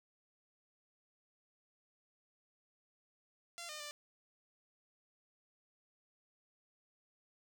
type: tone with pitch steps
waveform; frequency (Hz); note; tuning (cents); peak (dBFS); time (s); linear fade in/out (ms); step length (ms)
5% pulse; 687 / 607 / 591; F5 / D#5 / D5; -29 / -43 / +11; -33; 3.58-3.91; 0; 110
effects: none